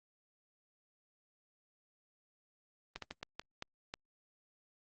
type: slowing click train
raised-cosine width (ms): 0.2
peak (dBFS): -23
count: 7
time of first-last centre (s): 2.96-3.939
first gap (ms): 63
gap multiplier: 1.38
effects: low-pass 6000 Hz 12 dB/octave + Opus 24 kbps